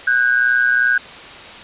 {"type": "tone pair together", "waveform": "sine", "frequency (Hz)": [1489.4, 1612], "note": ["F#6", "G6"], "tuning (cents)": [11, 48], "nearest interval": "minor second", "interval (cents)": 137, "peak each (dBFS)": -15, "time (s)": [0.07, 0.98], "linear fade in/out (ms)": 5, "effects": ["white hiss -35 dBFS RMS until 1.63 s", "resampled to 8000 Hz"]}